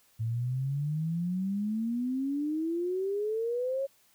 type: exponential sweep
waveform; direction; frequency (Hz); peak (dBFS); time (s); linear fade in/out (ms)
sine; up; 110.1 to 554.4; -28; 0.19-3.87; 20
effects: white hiss -65 dBFS RMS until 4.14 s

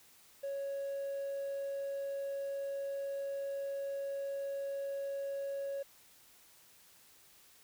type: tone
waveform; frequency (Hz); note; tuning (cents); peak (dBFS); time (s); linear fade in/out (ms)
triangle; 554.4; C#5; 0; -33; 0.43-5.83; 10
effects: tanh soft clip ceiling -31 dBFS + white hiss -62 dBFS RMS until 7.63 s

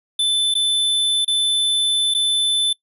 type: tone with dropouts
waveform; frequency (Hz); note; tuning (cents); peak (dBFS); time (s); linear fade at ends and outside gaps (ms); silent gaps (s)
square; 3520; A7; 0; -16; 0.19-2.73; 5; 0.541-0.551 / 1.248-1.278 / 2.14-2.147
effects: noise-tail reverb RT60 0.1 s tail -23 dB re dry + resampled to 32000 Hz

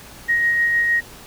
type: tone with tremolo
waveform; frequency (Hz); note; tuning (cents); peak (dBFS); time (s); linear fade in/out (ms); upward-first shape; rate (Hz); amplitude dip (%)
sine; 1879; A#6; +13; -14; 0.28-1.01; 20; sine; 6.5; 25
effects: pink hiss -41 dBFS RMS until 1.26 s

